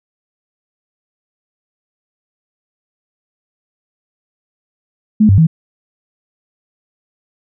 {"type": "tone with pitch steps", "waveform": "sine", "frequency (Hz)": [214.2, 97.8, 161.1], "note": ["A3", "G2", "E3"], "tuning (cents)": [-46, -4, -39], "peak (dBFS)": -5, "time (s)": [5.2, 5.47], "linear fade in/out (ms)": 10, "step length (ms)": 90, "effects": []}